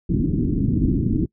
white low-pass noise, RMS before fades -20 dBFS, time 0.09-1.26 s, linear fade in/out 5 ms, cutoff 320 Hz, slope 48 dB/octave, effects noise-tail reverb RT60 0.1 s tail -24 dB re dry

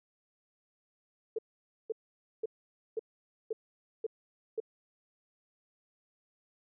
sine tone bursts, 443.6 Hz, A4, 14 cents sharp, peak -30 dBFS, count 7, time 1.36-4.602 s, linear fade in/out 5 ms, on 26 ms, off 510 ms, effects none

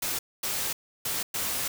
white noise bursts at uneven times, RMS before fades -30 dBFS, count 4, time 0.02-0.19 / 0.43-0.73 / 1.05-1.23 / 1.34-1.68 s, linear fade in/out 5 ms, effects none

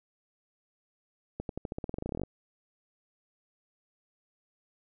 accelerating click train, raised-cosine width 2 ms, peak -21 dBFS, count 19, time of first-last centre 1.4-2.235 s, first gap 92 ms, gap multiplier 0.91, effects none

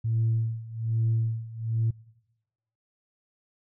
sine tone with tremolo, 113.2 Hz, A2, 50 cents sharp, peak -20 dBFS, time 0.04-1.91 s, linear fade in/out 10 ms, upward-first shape sine, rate 1.2 Hz, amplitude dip 90%, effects noise-tail reverb RT60 1.0 s tail -24 dB re dry + tanh soft clip ceiling -18 dBFS

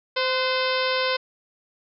harmonic tone with a mistuned harmonic, 517 Hz, C5, 21 cents flat, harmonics 1 / 2 / 3 / 4 / 5 / 6 / 7 / 8 / 9 / 10, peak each -25 / -28 / -30 / -31 / -32 / -33 / -33 / -34 / -35 / -35 dBFS, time 0.16-1.17 s, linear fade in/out 10 ms, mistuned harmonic 3, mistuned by -47 cents, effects none

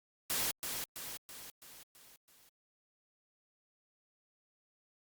white noise with echo, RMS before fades -34 dBFS, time 0.3-0.51 s, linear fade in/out 0 ms, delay 330 ms, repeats 6, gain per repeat -5 dB, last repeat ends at 2.49 s, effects Opus 48 kbps

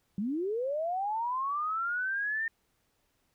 sine linear sweep, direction up, 185 to 1829 Hz, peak -29 dBFS, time 0.18-2.48 s, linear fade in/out 2 ms, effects pink hiss -74 dBFS RMS until 3.34 s

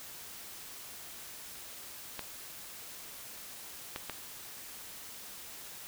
clicks, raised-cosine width 0.3 ms, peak -21 dBFS, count 3, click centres 2.193 / 3.961 / 4.097 s, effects white hiss -47 dBFS RMS until 5.87 s

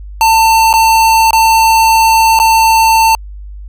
square tone with dropouts, 896 Hz, A5, 31 cents sharp, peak -6 dBFS, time 0.21-3.15 s, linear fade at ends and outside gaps 1 ms, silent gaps 0.729-0.738 / 1.308-1.331 / 2.39-2.399 s, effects added 50 Hz sine -25 dBFS peak until 3.68 s

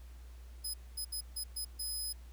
15% pulse tone bursts at uneven times, 5050 Hz, D#8, 25 cents sharp, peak -31 dBFS, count 6, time 0.64-0.74 / 0.97-1.05 / 1.12-1.21 / 1.36-1.44 / 1.56-1.65 / 1.79-2.13 s, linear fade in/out 10 ms, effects added 60 Hz sine -48 dBFS peak until 2.32 s + pink hiss -64 dBFS RMS until 2.32 s

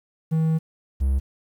triangle tone pair in turn, 160 / 67.27 Hz, D#3 / C2, +49 / +49 cents, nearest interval octave + minor third, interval 1500 cents, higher first, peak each -16 dBFS, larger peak neither, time 0.31-0.59 / 1-1.2 s, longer first, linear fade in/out 20 ms, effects 9-bit

